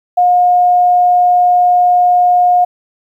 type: tone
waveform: sine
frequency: 716 Hz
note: F5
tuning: 43 cents sharp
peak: -6 dBFS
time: 0.17-2.65 s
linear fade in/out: 10 ms
effects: 8-bit